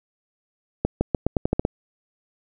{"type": "accelerating click train", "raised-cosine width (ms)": 2, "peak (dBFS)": -6, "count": 9, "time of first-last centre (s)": [0.85, 1.651], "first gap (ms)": 160, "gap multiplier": 0.86, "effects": []}